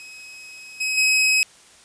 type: tone with level steps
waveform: sawtooth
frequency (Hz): 2546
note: D#7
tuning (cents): +39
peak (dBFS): -35 / -18 / -12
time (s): 0-1.43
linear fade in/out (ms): 0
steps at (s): 0.8 / 0.97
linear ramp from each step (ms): 10
effects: white hiss -50 dBFS RMS until 1.84 s + resampled to 22050 Hz